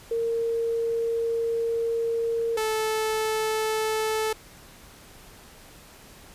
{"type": "tone pair in turn", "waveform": ["sine", "sawtooth"], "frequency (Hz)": [460.7, 436.7], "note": ["A#4", "A4"], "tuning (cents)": [-20, -13], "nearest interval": "minor second", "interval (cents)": 93, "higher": "first", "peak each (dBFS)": [-23, -20], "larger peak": "second", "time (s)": [[0.11, 2.57], [2.57, 4.33]], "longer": "first", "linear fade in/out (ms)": 5, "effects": ["pink hiss -49 dBFS RMS until 6.34 s", "resampled to 32000 Hz"]}